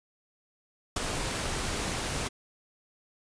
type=noise with ADSR envelope; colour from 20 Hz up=pink; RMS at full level=-27 dBFS; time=0.96-2.29 s; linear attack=6 ms; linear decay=19 ms; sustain=-5 dB; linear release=21 ms; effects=resampled to 22050 Hz